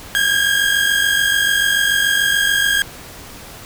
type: tone pair together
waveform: 30% pulse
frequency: 1600 / 1646.9 Hz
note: G6 / G#6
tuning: +35 / -15 cents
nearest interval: minor second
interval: 50 cents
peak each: -14 dBFS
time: 0.15-2.82 s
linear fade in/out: 0 ms
effects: pink hiss -36 dBFS RMS until 3.65 s